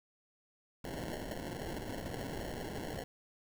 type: noise with sample-and-hold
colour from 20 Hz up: violet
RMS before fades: -41 dBFS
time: 0.84-3.04 s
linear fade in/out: 5 ms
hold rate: 1225 Hz
effects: none